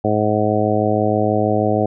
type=harmonic tone; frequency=106.3 Hz; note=G#2; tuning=41 cents sharp; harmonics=1 / 2 / 3 / 4 / 5 / 6 / 7; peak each=-22 / -22 / -22 / -22 / -22 / -22 / -22 dBFS; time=0.04-1.86 s; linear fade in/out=5 ms; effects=none